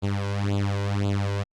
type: tone with flanger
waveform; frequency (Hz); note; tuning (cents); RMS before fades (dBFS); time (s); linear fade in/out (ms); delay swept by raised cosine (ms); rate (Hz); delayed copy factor
sawtooth; 100.2; G2; +38; -25; 0.02-1.44; 20; 0.26 to 2.06; 1.9; +0.9
effects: low-pass 6000 Hz 12 dB/octave + Opus 24 kbps